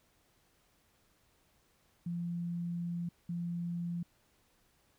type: tone bursts at uneven times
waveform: sine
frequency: 172.2 Hz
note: F3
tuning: 24 cents flat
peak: -34 dBFS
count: 2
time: 2.06-3.09 / 3.29-4.03 s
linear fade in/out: 5 ms
effects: pink hiss -71 dBFS RMS until 4.98 s